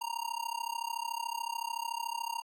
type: tone with amplitude modulation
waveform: square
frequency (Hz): 932.3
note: A#5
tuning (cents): 0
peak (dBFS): -31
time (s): 0.01-2.42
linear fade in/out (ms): 10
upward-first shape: sine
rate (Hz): 33.7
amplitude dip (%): 95
effects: AAC 64 kbps